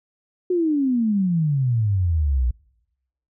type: exponential sweep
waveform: sine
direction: down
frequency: 370 to 58.27 Hz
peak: -17 dBFS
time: 0.5-2.51 s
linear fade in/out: 5 ms
effects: noise-tail reverb RT60 0.9 s tail -25 dB re dry